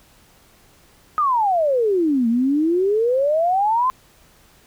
sine exponential two-way sweep, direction down then up, 1265 to 224.6 to 1056 Hz, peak -15 dBFS, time 1.18-3.9 s, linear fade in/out 0 ms, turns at 2.28 s, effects pink hiss -53 dBFS RMS until 4.66 s

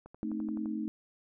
click train, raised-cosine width 1 ms, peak -35 dBFS, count 8, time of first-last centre 0.06-0.658 s, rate 11.7 Hz
sine chord, A diminished, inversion none, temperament equal, 220 / 261.6 / 311.1 Hz, A3 / C4 / Eb4, 0 / 0 / 0 cents, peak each -35 / -41 / -36 dBFS, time 0.23-0.88 s, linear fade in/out 0 ms
effects none

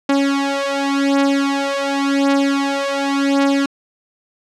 sawtooth beating tone pair, 277.2 / 278.1 Hz, C#4 / C#4, 0 / +6 cents, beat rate 0.9 Hz, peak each -14 dBFS, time 0.09-3.66 s, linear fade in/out 5 ms, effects low-pass 6000 Hz 12 dB/octave

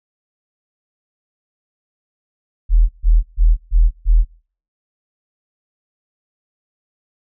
sine tone bursts, 40.33 Hz, E1, 37 cents flat, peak -7 dBFS, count 5, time 2.69-4.25 s, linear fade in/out 50 ms, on 200 ms, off 140 ms, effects noise-tail reverb RT60 0.5 s tail -25 dB re dry

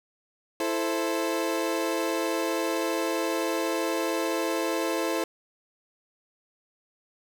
30% pulse chord, A minor, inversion second, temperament equal with one note detuned, 331.5 / 440 / 523.3 Hz, E4 / A4 / C5, +10 / 0 / 0 cents, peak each -26 / -29 / -28 dBFS, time 0.6-5.24 s, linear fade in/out 2 ms, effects none

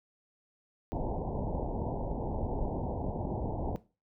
pink low-pass noise, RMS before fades -34 dBFS, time 0.92-3.76 s, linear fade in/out 0 ms, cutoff 930 Hz, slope 96 dB/octave, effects noise-tail reverb RT60 0.3 s tail -17 dB re dry

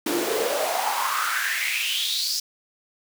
pink noise with high-pass filter sweep, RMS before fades -25 dBFS, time 0.06-2.4 s, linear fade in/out 5 ms, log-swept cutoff 310 to 5300 Hz, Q 5.8, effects none

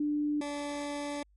sine / 20% pulse tone pair in turn, 296 / 289.4 Hz, D4 / D4, +14 / -25 cents, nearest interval unison, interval 39 cents, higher first, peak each -27 / -29 dBFS, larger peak first, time 0-0.41 / 0.41-1.23 s, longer second, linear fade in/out 5 ms, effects added 50 Hz sine -61 dBFS peak until 1.36 s + MP3 48 kbps

